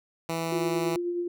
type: tone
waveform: 10% pulse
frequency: 164.81 Hz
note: E3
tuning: in tune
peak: -20 dBFS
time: 0.29-0.96 s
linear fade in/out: 2 ms
type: tone with tremolo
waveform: sine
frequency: 349.2 Hz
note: F4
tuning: in tune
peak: -25 dBFS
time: 0.52-1.28 s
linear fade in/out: 5 ms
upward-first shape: triangle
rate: 9.3 Hz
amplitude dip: 40%
effects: none